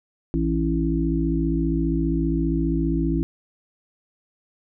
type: harmonic tone with a mistuned harmonic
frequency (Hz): 55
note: A1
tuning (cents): 0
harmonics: 1 / 3 / 5 / 6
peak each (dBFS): -25 / -25 / -25 / -25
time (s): 0.34-3.23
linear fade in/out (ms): 0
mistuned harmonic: 1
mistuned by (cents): +110
effects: none